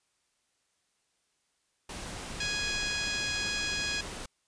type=noise; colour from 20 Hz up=pink; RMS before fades=-40 dBFS; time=1.89-4.26 s; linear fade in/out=5 ms
type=harmonic tone; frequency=830.6 Hz; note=G#5; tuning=in tune; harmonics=2 / 3 / 4 / 5 / 6 / 7 / 8 / 9; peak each=-36 / -36 / -38 / -40 / -38 / -45 / -44 / -45 dBFS; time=2.4-4.01 s; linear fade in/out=5 ms
effects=white hiss -75 dBFS RMS until 4.47 s + resampled to 22050 Hz